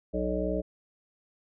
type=harmonic tone; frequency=61.74 Hz; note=B1; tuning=in tune; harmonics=1 / 3 / 5 / 7 / 9 / 10; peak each=-34 / -34 / -34 / -34 / -34 / -34 dBFS; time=0.13-0.62 s; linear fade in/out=20 ms; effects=none